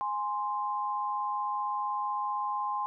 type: tone pair together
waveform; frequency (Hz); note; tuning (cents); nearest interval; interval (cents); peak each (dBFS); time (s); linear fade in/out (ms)
sine; 830 / 1045.7; G#5 / C6; -1 / -1; major third; 400; -33 / -31; 0.01-2.86; 0
effects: none